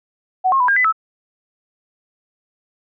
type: tone with pitch steps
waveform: sine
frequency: 747 / 1075 / 992 / 1611 / 2004 / 1304 Hz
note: F#5 / C6 / B5 / G6 / B6 / E6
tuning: +16 / +47 / +7 / +47 / +25 / -19 cents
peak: -12 dBFS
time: 0.44-0.926 s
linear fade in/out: 20 ms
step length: 81 ms
effects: none